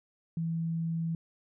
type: tone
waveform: sine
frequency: 164.81 Hz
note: E3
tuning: in tune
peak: -29 dBFS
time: 0.37-1.15 s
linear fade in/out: 2 ms
effects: none